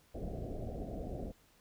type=low-pass noise; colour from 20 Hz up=pink; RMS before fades=-41 dBFS; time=0.14-1.32 s; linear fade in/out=10 ms; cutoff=730 Hz; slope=96 dB/octave; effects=pink hiss -67 dBFS RMS until 1.6 s